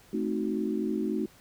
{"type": "chord", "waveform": "sine", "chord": "A diminished seventh", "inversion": "none", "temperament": "equal with one note detuned", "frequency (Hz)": [218.2, 261.6, 311.1, 370], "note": ["A3", "C4", "Eb4", "Gb4"], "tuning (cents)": [-14, 0, 0, 0], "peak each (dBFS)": [-31, -35, -32, -33], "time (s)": [0.13, 1.26], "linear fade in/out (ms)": 5, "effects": ["pink hiss -57 dBFS RMS until 1.4 s"]}